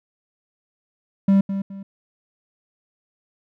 triangle tone with echo, 196 Hz, G3, in tune, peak -10 dBFS, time 1.28-1.41 s, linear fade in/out 5 ms, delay 210 ms, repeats 2, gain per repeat -10 dB, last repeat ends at 1.83 s, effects none

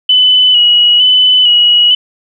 sine tone with vibrato, 2960 Hz, F#7, in tune, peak -4 dBFS, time 0.09-1.95 s, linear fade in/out 5 ms, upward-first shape square, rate 1.1 Hz, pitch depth 28 cents each way, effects none

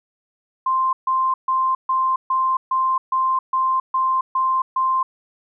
sine tone bursts, 1046.5 Hz, C6, in tune, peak -16 dBFS, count 11, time 0.66-5.03 s, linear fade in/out 5 ms, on 270 ms, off 140 ms, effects none

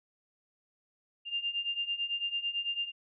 sine beating tone pair, 2794 / 2803 Hz, F7 / F7, 0 / +6 cents, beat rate 9 Hz, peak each -36 / -33 dBFS, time 1.25-2.92 s, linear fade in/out 50 ms, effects none

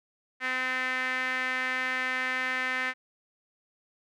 sawtooth tone with band-pass filter, 256.9 Hz, C4, 32 cents flat, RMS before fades -30 dBFS, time 0.4-2.94 s, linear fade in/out 50 ms, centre 1900 Hz, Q 4.2, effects none

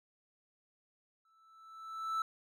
triangle tone with exponential growth, 1318.5 Hz, E6, in tune, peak -28 dBFS, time 1.25-2.22 s, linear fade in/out 2 ms, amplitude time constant 210 ms, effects none

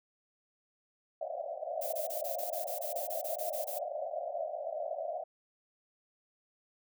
pink band-pass noise, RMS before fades -38 dBFS, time 1.21-5.24 s, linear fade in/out 5 ms, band 570 to 710 Hz, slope 96 dB/octave
violet noise bursts, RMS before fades -40 dBFS, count 14, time 1.81-3.789 s, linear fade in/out 10 ms, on 120 ms, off 23 ms
effects none

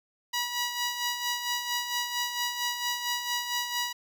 10% pulse tone with tremolo, 969 Hz, B5, 33 cents flat, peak -18 dBFS, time 0.33-3.93 s, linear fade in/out 10 ms, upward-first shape sine, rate 4.4 Hz, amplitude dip 55%, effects none

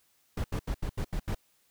brown noise bursts, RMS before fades -31 dBFS, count 7, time 0.37-1.348 s, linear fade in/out 5 ms, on 72 ms, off 79 ms, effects white hiss -69 dBFS RMS until 1.7 s

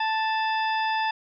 harmonic tone with a mistuned harmonic, 880 Hz, A5, in tune, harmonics 1 / 2 / 3 / 4 / 6, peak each -24 / -30 / -34 / -36 / -40 dBFS, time 0-1.11 s, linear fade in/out 5 ms, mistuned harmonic 6, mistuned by -110 cents, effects none

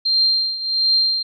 sine tone with tremolo, 4175 Hz, C8, 5 cents flat, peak -12 dBFS, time 0.05-1.23 s, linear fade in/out 10 ms, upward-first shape triangle, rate 1.4 Hz, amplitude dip 80%, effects none

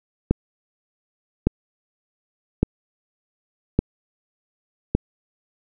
click train, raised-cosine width 3 ms, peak -3 dBFS, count 5, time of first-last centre 0.31-4.95 s, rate 0.862 Hz, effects none

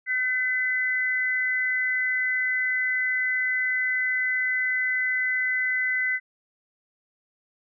sine tone pair together, 1531 / 2016 Hz, G6 / B6, -41 / +35 cents, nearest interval perfect fourth, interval 476 cents, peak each -29 / -23 dBFS, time 0.06-6.2 s, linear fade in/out 50 ms, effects none

